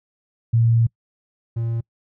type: tone pair in turn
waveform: sine / triangle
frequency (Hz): 115.5 / 115.5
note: A#2 / A#2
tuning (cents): -16 / -16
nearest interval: unison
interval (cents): 0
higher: neither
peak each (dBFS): -13 / -19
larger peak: first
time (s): 0.53-0.87 / 1.56-1.81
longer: first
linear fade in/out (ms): 10
effects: noise-tail reverb RT60 0.1 s tail -26 dB re dry